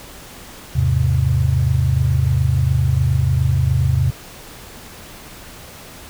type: chord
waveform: sine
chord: E augmented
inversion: none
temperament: equal with one note detuned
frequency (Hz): 80.94 / 103.83 / 130.81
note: E2 / G#2 / B#2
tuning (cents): -31 / 0 / 0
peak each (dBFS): -18 / -20 / -16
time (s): 0.75-4.11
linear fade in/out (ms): 10
effects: pink hiss -38 dBFS RMS until 6.09 s